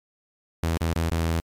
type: tone with dropouts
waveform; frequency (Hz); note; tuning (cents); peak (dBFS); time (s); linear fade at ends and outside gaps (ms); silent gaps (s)
sawtooth; 82.41; E2; 0; -18; 0.63-1.4; 0; 0.771-0.809 / 0.934-0.961 / 1.096-1.115
effects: MP3 96 kbps